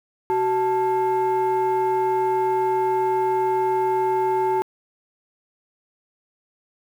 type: tone pair together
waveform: sine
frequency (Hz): 376.1 / 880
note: F#4 / A5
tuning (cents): +28 / 0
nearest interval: octave + minor third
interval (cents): 1472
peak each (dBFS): -19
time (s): 0.3-4.62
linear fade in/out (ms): 0
effects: tanh soft clip ceiling -15 dBFS + 8-bit